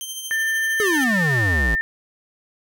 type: tone with tremolo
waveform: 15% pulse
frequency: 3132 Hz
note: G7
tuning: 2 cents flat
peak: -20 dBFS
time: 0.01-1.04 s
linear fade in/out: 0 ms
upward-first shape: sine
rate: 13 Hz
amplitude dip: 45%
type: tone with pitch glide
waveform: sine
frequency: 1786 to 1802.6 Hz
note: A6 to A6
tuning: +25 to +41 cents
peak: -19 dBFS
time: 0.31-1.81 s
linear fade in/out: 0 ms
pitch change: +16 cents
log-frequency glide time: 0.92-1.14 s
type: exponential sweep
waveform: square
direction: down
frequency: 440 to 51.9 Hz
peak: -20 dBFS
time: 0.8-1.75 s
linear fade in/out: 0 ms
effects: none